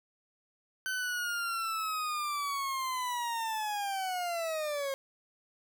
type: linear sweep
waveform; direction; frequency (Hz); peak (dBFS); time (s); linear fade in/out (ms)
40% pulse; down; 1531 to 537; -31; 0.86-4.94; 0
effects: none